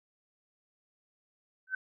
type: tone with exponential growth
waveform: sine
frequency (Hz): 1529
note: G6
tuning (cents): -44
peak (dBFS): -26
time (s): 1.67-1.75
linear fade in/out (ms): 5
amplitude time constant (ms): 17
effects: none